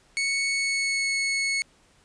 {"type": "tone with pitch glide", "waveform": "sawtooth", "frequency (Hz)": [2215, 2198], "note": ["C#7", "C#7"], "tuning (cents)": [-2, -15], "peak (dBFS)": -20, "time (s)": [0.17, 1.62], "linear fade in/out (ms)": 0, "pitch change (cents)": -13, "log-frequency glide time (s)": [0.47, 1.11], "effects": ["pink hiss -60 dBFS RMS until 2.04 s", "resampled to 22050 Hz"]}